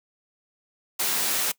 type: noise with comb filter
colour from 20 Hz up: white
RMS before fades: -25 dBFS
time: 0.99-1.52 s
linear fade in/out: 10 ms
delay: 13 ms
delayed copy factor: +0.55
effects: noise-tail reverb RT60 0.1 s tail -20 dB re dry + high-pass 200 Hz 12 dB/octave